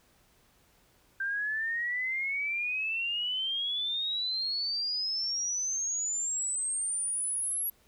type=exponential sweep; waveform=sine; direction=up; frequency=1568 to 11450 Hz; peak=-29 dBFS; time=1.2-7.7 s; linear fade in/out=5 ms; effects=pink hiss -65 dBFS RMS until 7.87 s